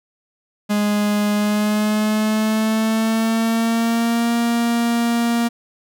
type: tone with pitch glide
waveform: 45% pulse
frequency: 207.7 to 234.5 Hz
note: G#3 to A#3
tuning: 0 to +11 cents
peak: -16 dBFS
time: 0.69-5.49 s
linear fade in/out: 20 ms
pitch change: +211 cents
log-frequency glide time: 1.34-4.33 s
effects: none